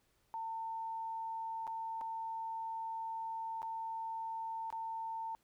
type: tone with dropouts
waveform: sine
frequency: 900 Hz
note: A5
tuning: 39 cents sharp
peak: -38 dBFS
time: 0.34-5.35 s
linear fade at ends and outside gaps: 0 ms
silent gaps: 1.669-1.676 / 2.011-2.015 / 3.619-3.629 / 4.703-4.726 s
effects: pink hiss -75 dBFS RMS until 5.43 s